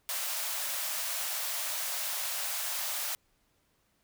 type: high-pass noise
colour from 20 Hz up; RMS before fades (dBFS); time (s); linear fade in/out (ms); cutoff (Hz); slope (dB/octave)
white; -34; 0.09-3.15; 0; 540; 96
effects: pink hiss -72 dBFS RMS until 4.03 s